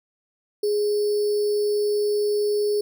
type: tone with sample-and-hold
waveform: sine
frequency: 415.3 Hz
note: G#4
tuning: in tune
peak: -19 dBFS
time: 0.63-2.81 s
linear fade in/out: 5 ms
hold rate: 4900 Hz
effects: none